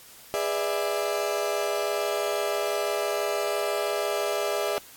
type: chord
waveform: 35% pulse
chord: E dominant seventh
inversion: first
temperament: just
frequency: 412 / 494.4 / 593.3 / 659.3 Hz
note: G#4 / B4 / D5 / E5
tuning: -14 / +2 / +18 / 0 cents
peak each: -28 / -34 / -28 / -29 dBFS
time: 0.34-4.78 s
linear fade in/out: 0 ms
effects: white hiss -49 dBFS RMS until 4.96 s + AAC 64 kbps